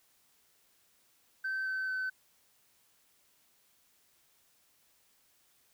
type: tone with pitch steps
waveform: sine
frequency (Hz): 1545 / 1533.4 / 1522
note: G6 / G6 / F#6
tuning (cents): -26 / -39 / +48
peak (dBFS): -30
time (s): 1.44-2.1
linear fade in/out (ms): 10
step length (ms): 220
effects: tanh soft clip ceiling -30 dBFS + white hiss -69 dBFS RMS until 5.73 s